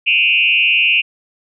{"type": "tone with frequency modulation", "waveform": "sine", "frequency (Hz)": 2637, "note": "E7", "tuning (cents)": 0, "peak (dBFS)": -10, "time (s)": [0.06, 1.02], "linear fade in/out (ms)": 20, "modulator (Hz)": 153, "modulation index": 1.6, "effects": []}